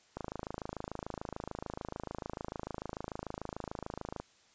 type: click train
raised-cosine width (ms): 1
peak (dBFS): -24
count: 109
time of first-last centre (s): 0.17-4.2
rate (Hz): 26.8
effects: white hiss -65 dBFS RMS until 4.54 s + resampled to 16000 Hz